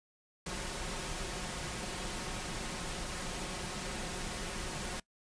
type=noise with comb filter; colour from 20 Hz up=pink; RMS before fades=-39 dBFS; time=0.46-5 s; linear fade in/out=5 ms; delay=5.5 ms; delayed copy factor=+0.5; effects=noise-tail reverb RT60 0.1 s tail -22 dB re dry + resampled to 22050 Hz